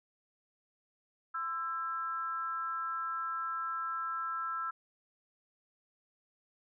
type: tone with amplitude modulation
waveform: sine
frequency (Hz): 1330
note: E6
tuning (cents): +15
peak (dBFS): -30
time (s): 1.34-4.71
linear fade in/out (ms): 10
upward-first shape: sine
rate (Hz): 296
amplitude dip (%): 75
effects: none